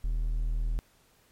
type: tone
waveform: triangle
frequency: 39.62 Hz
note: D#1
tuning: 32 cents sharp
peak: -24 dBFS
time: 0.04-0.79 s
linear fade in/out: 0 ms
effects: pink hiss -64 dBFS RMS until 1.31 s + MP3 64 kbps